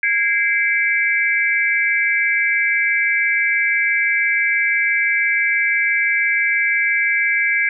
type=tone cluster; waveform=sine; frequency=1641 / 2084 / 2310 Hz; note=G#6 / C7 / D7; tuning=-21 / -7 / -29 cents; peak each=-19 dBFS; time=0.03-7.69 s; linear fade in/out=2 ms; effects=none